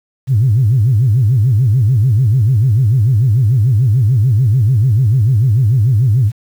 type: tone with vibrato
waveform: sine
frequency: 116.8 Hz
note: A#2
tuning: 4 cents sharp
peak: -7 dBFS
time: 0.27-6.32 s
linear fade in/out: 50 ms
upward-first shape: sine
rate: 6.8 Hz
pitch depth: 270 cents each way
effects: tanh soft clip ceiling -3 dBFS + 7-bit